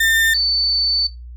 35% pulse / sine tone pair in turn, 1803 / 4517 Hz, A6 / C#8, +42 / +32 cents, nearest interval octave + major third, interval 1590 cents, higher second, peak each -12 / -15 dBFS, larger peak first, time 0-0.34 / 0.34-1.07 s, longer second, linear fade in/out 5 ms, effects noise-tail reverb RT60 0.2 s tail -18 dB re dry + added 60 Hz sine -32 dBFS peak until 1.36 s

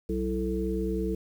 harmonic tone with a mistuned harmonic, 63 Hz, B1, 35 cents sharp, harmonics 1 / 3 / 5 / 7, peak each -32 / -32 / -32 / -32 dBFS, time 0.09-1.15 s, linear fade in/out 5 ms, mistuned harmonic 5, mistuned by +86 cents, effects 9-bit

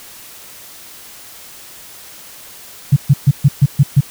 sine tone bursts, 139.9 Hz, C#3, 16 cents sharp, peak -4 dBFS, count 7, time 2.92-4.008 s, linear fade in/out 10 ms, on 44 ms, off 130 ms, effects white hiss -37 dBFS RMS until 4.1 s

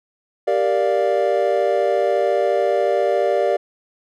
triangle chord, G minor seventh, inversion none, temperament equal, 392 / 466.2 / 587.3 / 698.5 Hz, G4 / Bb4 / D5 / F5, 0 / 0 / 0 / 0 cents, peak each -20 / -20 / -17 / -21 dBFS, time 0.47-3.57 s, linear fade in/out 10 ms, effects none

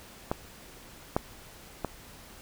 clicks, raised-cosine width 1 ms, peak -13 / -10 / -15 dBFS, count 3, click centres 0.315 / 1.165 / 1.847 s, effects pink hiss -50 dBFS RMS until 2.41 s

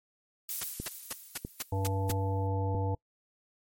violet noise with exponential decay, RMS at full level -32 dBFS, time 0.49-2.47 s, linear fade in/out 2 ms, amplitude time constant 430 ms
white noise bursts, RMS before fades -34 dBFS, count 7, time 0.61-2.119 s, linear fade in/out 5 ms, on 27 ms, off 220 ms
click train, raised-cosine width 3 ms, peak -23 dBFS, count 4, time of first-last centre 0.8-2.748 s, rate 1.54 Hz
harmonic tone, 96.9 Hz, G2, 20 cents flat, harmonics 1 / 3 / 5 / 7 / 9, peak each -29 / -39 / -37 / -44 / -38 dBFS, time 1.72-2.95 s, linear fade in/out 5 ms
effects noise-tail reverb RT60 0.1 s tail -25 dB re dry + MP3 64 kbps

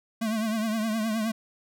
square tone with vibrato, 220 Hz, A3, in tune, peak -26 dBFS, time 0.21-1.32 s, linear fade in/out 10 ms, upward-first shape triangle, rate 9.6 Hz, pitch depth 83 cents each way, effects none

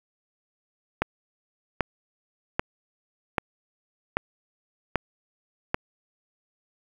click train, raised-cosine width 0.5 ms, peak -7 dBFS, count 7, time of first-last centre 1.02-5.744 s, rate 1.27 Hz, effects 7-bit

